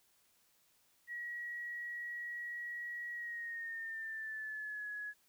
sine tone with pitch glide, 1913 to 1684.7 Hz, A#6 to G#6, +44 to +24 cents, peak -40 dBFS, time 1.07-5.14 s, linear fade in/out 50 ms, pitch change -220 cents, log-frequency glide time 3.12-4.89 s, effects white hiss -72 dBFS RMS until 5.28 s

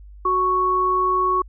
sine tone pair together, 370 / 1108.7 Hz, F#4 / C#6, 0 / 0 cents, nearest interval octave + perfect fifth, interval 1900 cents, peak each -24 / -17 dBFS, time 0.25-1.42 s, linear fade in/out 5 ms, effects added 50 Hz sine -39 dBFS peak until 1.48 s

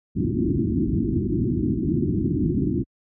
white low-pass noise, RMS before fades -22 dBFS, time 0.15-2.84 s, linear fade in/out 20 ms, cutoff 360 Hz, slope 96 dB/octave, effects high-pass 60 Hz 12 dB/octave

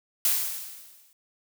blue noise with exponential decay, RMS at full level -21 dBFS, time 0.25-1.13 s, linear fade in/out 1 ms, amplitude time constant 190 ms, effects none

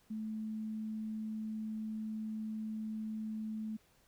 sine tone, 217.6 Hz, A3, 19 cents flat, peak -37 dBFS, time 0.1-3.77 s, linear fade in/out 10 ms, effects pink hiss -69 dBFS RMS until 4.07 s

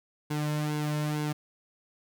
sawtooth tone with flanger, 150.3 Hz, D3, 40 cents sharp, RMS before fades -30 dBFS, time 0.3-1.33 s, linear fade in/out 10 ms, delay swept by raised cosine 1.6 to 2.58 ms, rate 2.2 Hz, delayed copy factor -0.65, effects none

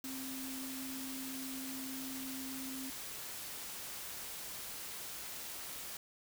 sine tone in noise, 264.3 Hz, C4, 18 cents sharp, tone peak -43 dBFS, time 0.04-2.9 s, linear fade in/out 2 ms, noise white, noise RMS -45 dBFS, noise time 0.04-5.97 s, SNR -1 dB, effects none

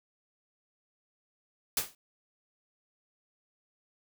white noise with exponential decay, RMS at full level -25 dBFS, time 1.77-1.95 s, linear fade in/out 2 ms, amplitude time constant 37 ms, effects none

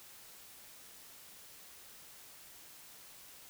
silence, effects white hiss -55 dBFS RMS until 3.49 s

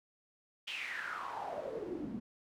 pink noise with band-pass filter sweep, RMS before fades -41 dBFS, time 0.67-2.2 s, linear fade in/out 10 ms, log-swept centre 3000 to 210 Hz, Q 6.5, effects none

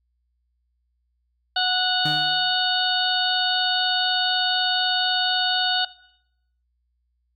harmonic tone, 736 Hz, F#5, 9 cents flat, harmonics 1 / 2 / 4 / 5 / 6, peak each -25 / -25 / -26 / -26 / -27 dBFS, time 1.56-5.85 s, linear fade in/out 5 ms
30% pulse tone with exponential decay, 152.9 Hz, D#3, 30 cents flat, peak -23 dBFS, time 2.05-2.65 s, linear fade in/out 5 ms, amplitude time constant 130 ms
effects noise-tail reverb RT60 0.8 s tail -20 dB re dry + added 60 Hz sine -68 dBFS peak until 7.35 s

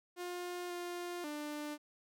sawtooth tone with pitch steps, 355.1 / 351.6 / 297.3 Hz, F4 / F4 / D4, +29 / +12 / +21 cents, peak -36 dBFS, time 0.16-1.78 s, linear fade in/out 50 ms, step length 540 ms, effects none

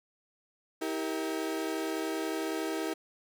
35% pulse chord, E diminished, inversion none, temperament equal with one note detuned, 321.2 / 392 / 466.2 Hz, E4 / G4 / Bb4, -45 / 0 / 0 cents, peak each -32 / -35 / -37 dBFS, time 0.81-2.94 s, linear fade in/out 10 ms, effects none

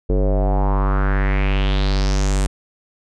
square tone with low-pass filter sweep, 48.73 Hz, G1, 10 cents flat, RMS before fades -17 dBFS, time 0.09-2.47 s, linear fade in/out 10 ms, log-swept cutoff 440 to 8800 Hz, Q 3.9, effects none

